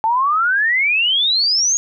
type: exponential sweep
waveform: sine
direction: up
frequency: 867 to 6700 Hz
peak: -13 dBFS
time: 0.04-1.77 s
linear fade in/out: 0 ms
effects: none